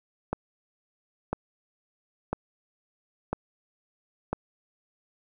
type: click train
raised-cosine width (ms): 1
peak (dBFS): -13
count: 5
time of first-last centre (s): 0.33-4.33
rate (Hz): 1
effects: none